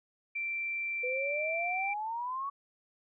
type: tone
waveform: sine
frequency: 2349 Hz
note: D7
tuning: in tune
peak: -32 dBFS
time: 0.35-1.94 s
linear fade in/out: 10 ms
type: exponential sweep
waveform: sine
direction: up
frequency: 491.2 to 1132 Hz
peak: -33 dBFS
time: 1.03-2.5 s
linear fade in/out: 10 ms
effects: none